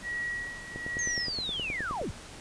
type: tone with tremolo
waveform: sine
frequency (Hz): 1917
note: A#6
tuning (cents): +48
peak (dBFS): -30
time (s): 0.02-1.29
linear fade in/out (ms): 50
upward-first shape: sine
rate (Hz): 1.2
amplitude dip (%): 75
type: click train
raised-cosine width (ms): 2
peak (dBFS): -24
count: 13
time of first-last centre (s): 0.76-2.015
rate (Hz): 9.56
type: linear sweep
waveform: sine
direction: down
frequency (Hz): 6530 to 36.03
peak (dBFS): -31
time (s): 0.99-2.11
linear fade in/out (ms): 0
effects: pink hiss -46 dBFS RMS until 2.4 s + resampled to 22050 Hz